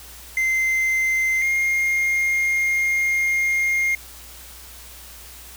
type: tone pair in turn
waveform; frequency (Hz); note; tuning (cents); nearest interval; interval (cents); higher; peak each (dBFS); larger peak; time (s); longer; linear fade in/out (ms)
triangle; 2077 / 2127; C7 / C7; -13 / +28; unison; 41; second; -16; neither; 0.37-1.42 / 1.42-3.95; second; 2
effects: added 60 Hz sine -45 dBFS peak until 5.56 s + white hiss -42 dBFS RMS until 5.56 s